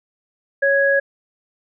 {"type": "tone pair together", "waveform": "sine", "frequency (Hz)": [555, 1663], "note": ["C#5", "G#6"], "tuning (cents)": [2, 2], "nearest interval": "octave + perfect fifth", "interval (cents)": 1900, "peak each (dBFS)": -16, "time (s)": [0.62, 1], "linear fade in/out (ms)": 10, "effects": []}